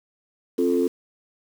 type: chord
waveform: sine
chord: F major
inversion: second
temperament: equal with one note detuned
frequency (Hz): 265.7 / 349.2 / 440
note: C4 / F4 / A4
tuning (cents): +27 / 0 / 0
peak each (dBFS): -22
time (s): 0.58-0.88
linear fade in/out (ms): 10
effects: tanh soft clip ceiling -10 dBFS + 7-bit